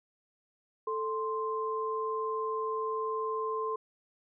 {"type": "tone pair together", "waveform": "sine", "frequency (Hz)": [440, 1046.5], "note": ["A4", "C6"], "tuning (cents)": [0, 0], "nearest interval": "octave + minor third", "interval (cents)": 1500, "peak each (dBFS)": [-33, -33], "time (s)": [0.87, 3.76], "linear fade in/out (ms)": 5, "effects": []}